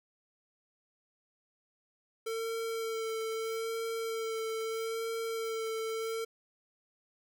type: tone with vibrato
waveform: square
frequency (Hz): 450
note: A4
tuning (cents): +39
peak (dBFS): -34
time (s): 2.26-6.25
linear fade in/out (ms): 10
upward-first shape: sine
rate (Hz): 0.78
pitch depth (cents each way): 18
effects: none